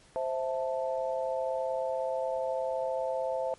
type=chord; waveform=sine; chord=A minor; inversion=first; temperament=equal; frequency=523.3 / 659.3 / 880 Hz; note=C5 / E5 / A5; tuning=0 / 0 / 0 cents; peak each=-31 / -33 / -37 dBFS; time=0.16-3.54 s; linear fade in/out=0 ms; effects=pink hiss -59 dBFS RMS until 3.58 s + MP3 48 kbps